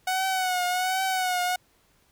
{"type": "tone with vibrato", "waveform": "sawtooth", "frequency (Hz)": 740, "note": "F#5", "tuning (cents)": 0, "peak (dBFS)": -20, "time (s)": [0.07, 1.56], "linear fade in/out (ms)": 5, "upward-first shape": "triangle", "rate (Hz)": 1.3, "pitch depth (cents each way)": 62, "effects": ["pink hiss -64 dBFS RMS until 2.11 s"]}